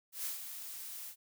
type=noise with ADSR envelope; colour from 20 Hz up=blue; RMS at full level=-37 dBFS; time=0.12-1.16 s; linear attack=130 ms; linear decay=130 ms; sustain=-8 dB; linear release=80 ms; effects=none